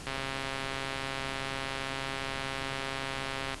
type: click train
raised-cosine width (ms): 0.3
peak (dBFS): -18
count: 470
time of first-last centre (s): 0.07-3.544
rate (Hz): 135
effects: pink hiss -44 dBFS RMS until 3.6 s + resampled to 24000 Hz